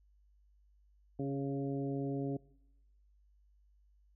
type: harmonic tone with a mistuned harmonic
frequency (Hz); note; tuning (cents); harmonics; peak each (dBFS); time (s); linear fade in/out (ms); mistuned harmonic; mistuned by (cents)
138.59; C#3; 0; 1 / 2 / 3 / 4 / 5; -38 / -37 / -41 / -47 / -49; 1.19-2.37; 5; 3; -16
effects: noise-tail reverb RT60 0.9 s tail -23 dB re dry + added 50 Hz sine -64 dBFS peak until 4.15 s